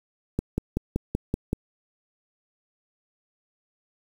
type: click train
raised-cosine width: 3 ms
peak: -11 dBFS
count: 7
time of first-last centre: 0.39-1.531 s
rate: 5.26 Hz
effects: 7-bit